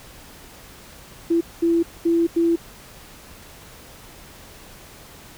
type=tone bursts at uneven times; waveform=sine; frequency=335.9 Hz; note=E4; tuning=33 cents sharp; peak=-15 dBFS; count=4; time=1.3-1.41 / 1.62-1.83 / 2.05-2.27 / 2.36-2.56 s; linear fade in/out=10 ms; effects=pink hiss -44 dBFS RMS until 5.37 s